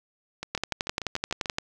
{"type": "two click trains", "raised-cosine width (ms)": 0.2, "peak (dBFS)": [-9, -16], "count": [13, 8], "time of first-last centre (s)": [[0.55, 1.584], [0.43, 1.458]], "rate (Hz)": [11.6, 6.81], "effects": []}